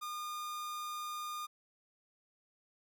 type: tone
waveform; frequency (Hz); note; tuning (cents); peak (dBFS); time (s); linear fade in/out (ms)
45% pulse; 1215; D#6; -42; -39; 0.01-1.47; 20
effects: none